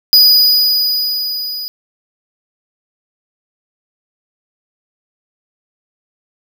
square tone with level ramp, 4939 Hz, D#8, 14 cents flat, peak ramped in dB -4 to -22 dBFS, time 0.13-1.68 s, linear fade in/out 0 ms, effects none

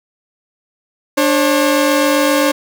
sawtooth tone pair together, 293.7 / 539.9 Hz, D4 / C#5, 0 / -46 cents, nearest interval major seventh, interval 1054 cents, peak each -10 dBFS, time 1.17-2.52 s, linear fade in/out 10 ms, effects none

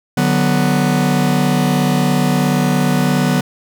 45% pulse chord, B minor, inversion first, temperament just, 148.16 / 185.21 / 246.9 Hz, D3 / F#3 / B3, +16 / +2 / 0 cents, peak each -17 dBFS, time 0.17-3.41 s, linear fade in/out 5 ms, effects none

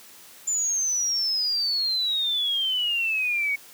sine exponential sweep, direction down, 7150 to 2217 Hz, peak -22 dBFS, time 0.47-3.56 s, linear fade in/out 10 ms, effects white hiss -48 dBFS RMS until 3.73 s + high-pass 150 Hz 12 dB/octave

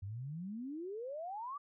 sine exponential sweep, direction up, 92.5 to 1190 Hz, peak -40 dBFS, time 0.02-1.58 s, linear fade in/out 10 ms, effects none

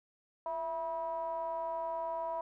triangle ring-modulated tone, 155.56 Hz, D#3, in tune, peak -29 dBFS, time 0.46-2.41 s, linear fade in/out 2 ms, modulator 817 Hz, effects none

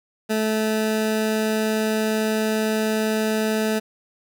20% pulse tone, 217.7 Hz, A3, 18 cents flat, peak -15 dBFS, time 0.29-3.8 s, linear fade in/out 20 ms, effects none

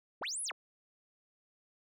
sine linear two-way sweep, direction up then down, 66.8 to 11190 to 117.9 Hz, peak -34 dBFS, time 0.21-0.52 s, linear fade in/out 10 ms, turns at 0.42 s, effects tanh soft clip ceiling -33 dBFS

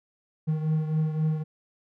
triangle beating tone pair, 155.56 / 159.36 Hz, D#3 / D#3, 0 / +42 cents, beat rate 3.8 Hz, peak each -22 / -29 dBFS, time 0.47-1.44 s, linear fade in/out 20 ms, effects none

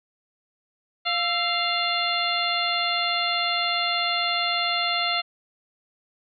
harmonic tone with a mistuned harmonic, 698.5 Hz, F5, in tune, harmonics 1 / 2 / 3 / 4 / 5 / 6, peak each -29 / -29 / -29 / -29 / -29 / -29 dBFS, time 1.05-5.22 s, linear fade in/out 20 ms, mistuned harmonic 2, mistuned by -70 cents, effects none

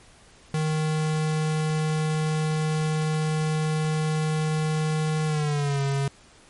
square tone with pitch glide, 155.56 to 138.59 Hz, D#3 to C#3, 0 to 0 cents, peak -23 dBFS, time 0.54-6.08 s, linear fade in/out 2 ms, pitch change -200 cents, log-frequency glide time 5.26-5.81 s, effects pink hiss -53 dBFS RMS until 6.49 s + MP3 48 kbps

